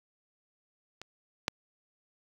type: clicks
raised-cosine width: 0.2 ms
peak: -25 / -9 dBFS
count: 2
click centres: 1.016 / 1.481 s
effects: high-pass 80 Hz 12 dB/octave + 8-bit